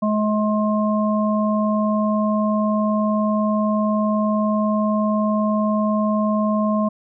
harmonic tone, 212.4 Hz, G#3, 39 cents sharp, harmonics 1 / 3 / 5, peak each -18 / -23 / -25 dBFS, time 0.02-6.89 s, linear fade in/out 10 ms, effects none

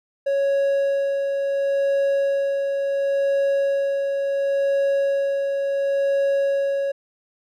triangle tone with tremolo, 554.4 Hz, C#5, in tune, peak -15 dBFS, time 0.26-6.92 s, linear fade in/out 10 ms, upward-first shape sine, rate 0.71 Hz, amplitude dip 35%, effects none

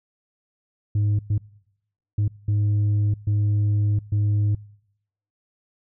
sine tone bursts at uneven times, 103.83 Hz, G#2, in tune, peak -15 dBFS, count 6, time 0.95-1.19 / 1.3-1.38 / 2.18-2.28 / 2.48-3.14 / 3.27-3.99 / 4.12-4.55 s, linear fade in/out 5 ms, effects noise-tail reverb RT60 0.8 s tail -26 dB re dry + tanh soft clip ceiling -17 dBFS

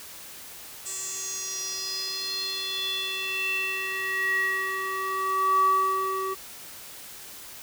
square tone with band-pass filter sweep, 382.2 Hz, G4, 44 cents flat, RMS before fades -28 dBFS, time 0.85-6.35 s, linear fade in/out 20 ms, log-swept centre 7800 to 860 Hz, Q 6.9, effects white hiss -43 dBFS RMS until 7.62 s

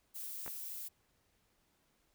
violet noise, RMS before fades -44 dBFS, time 0.14-0.89 s, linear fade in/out 20 ms
clicks, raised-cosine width 0.5 ms, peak -31 / -30 dBFS, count 2, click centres 0.463 / 0.479 s
effects pink hiss -75 dBFS RMS until 2.14 s

